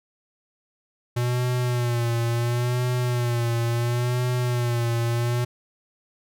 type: tone with vibrato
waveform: square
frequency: 120.7 Hz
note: B2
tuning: 39 cents flat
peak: -22 dBFS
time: 1.16-5.45 s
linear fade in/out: 10 ms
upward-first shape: sine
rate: 0.72 Hz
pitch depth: 55 cents each way
effects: none